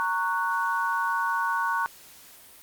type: chord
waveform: sine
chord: F# major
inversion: first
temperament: just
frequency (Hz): 925 / 1110 / 1480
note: A#5 / C#6 / F#6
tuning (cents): -14 / +2 / 0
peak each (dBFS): -28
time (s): 0-1.86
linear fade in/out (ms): 0
effects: white hiss -50 dBFS RMS until 2.62 s + Opus 48 kbps